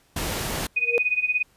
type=noise; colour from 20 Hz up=pink; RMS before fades=-28 dBFS; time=0.16-0.67 s; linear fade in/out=5 ms
type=tone with tremolo; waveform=sine; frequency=2489 Hz; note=D#7; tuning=in tune; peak=-17 dBFS; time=0.76-1.43 s; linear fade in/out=10 ms; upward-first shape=sine; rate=17 Hz; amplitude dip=85%
type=tone with exponential growth; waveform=sine; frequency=473.7 Hz; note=A#4; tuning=28 cents sharp; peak=-16 dBFS; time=0.76-0.98 s; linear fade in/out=0 ms; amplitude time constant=47 ms
effects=pink hiss -61 dBFS RMS until 1.56 s + resampled to 32000 Hz